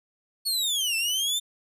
sawtooth linear two-way sweep, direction down then up, 4435 to 2637 to 3609 Hz, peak -21 dBFS, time 0.45-1.4 s, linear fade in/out 20 ms, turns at 0.96 s, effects resampled to 32000 Hz

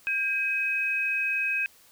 sine tone pair together, 1600.9 / 2534 Hz, G6 / D#7, +36 / +31 cents, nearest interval minor sixth, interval 795 cents, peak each -31 / -25 dBFS, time 0.07-1.66 s, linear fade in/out 0 ms, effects white hiss -57 dBFS RMS until 1.91 s

